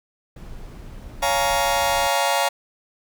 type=noise; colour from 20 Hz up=brown; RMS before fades=-37 dBFS; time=0.36-2.07 s; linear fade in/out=5 ms
type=chord; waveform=sawtooth; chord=Bb minor seventh; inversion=first; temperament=just; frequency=559.4 / 699.2 / 839.1 / 932.3 Hz; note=Db5 / F5 / Ab5 / Bb5; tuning=+16 / +2 / +18 / 0 cents; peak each=-20 dBFS; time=1.22-2.49 s; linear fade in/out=10 ms
effects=none